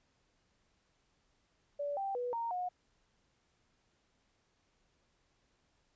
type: tone with pitch steps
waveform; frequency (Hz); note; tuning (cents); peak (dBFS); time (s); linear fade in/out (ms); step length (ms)
sine; 576 / 784 / 490.1 / 927 / 723; D5 / G5 / B4 / A#5 / F#5; -34 / 0 / -13 / -10 / -40; -34; 1.79-2.69; 10; 180
effects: pink hiss -75 dBFS RMS until 5.95 s + resampled to 16000 Hz